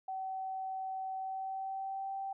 sine tone with pitch glide, 762 to 778.5 Hz, G5 to G5, -49 to -12 cents, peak -36 dBFS, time 0.08-2.33 s, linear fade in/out 5 ms, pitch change +37 cents, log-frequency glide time 1.16-2.13 s, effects none

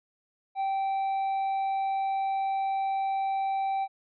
triangle tone, 778 Hz, G5, 13 cents flat, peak -24 dBFS, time 0.55-3.88 s, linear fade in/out 50 ms, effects resampled to 11025 Hz

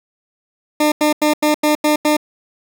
20% pulse tone bursts, 301.3 Hz, D4, 44 cents sharp, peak -7 dBFS, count 7, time 0.8-2.168 s, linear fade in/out 5 ms, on 120 ms, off 88 ms, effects none

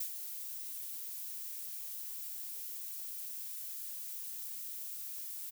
violet noise with ADSR envelope, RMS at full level -36 dBFS, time 0-5.51 s, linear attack 7 ms, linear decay 76 ms, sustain -7 dB, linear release 23 ms, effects none

